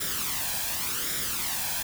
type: noise with flanger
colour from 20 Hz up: white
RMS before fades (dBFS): -30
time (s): 0-1.83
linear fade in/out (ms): 10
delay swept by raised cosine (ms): 0.55 to 1.24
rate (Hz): 0.88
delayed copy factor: +0.6
effects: none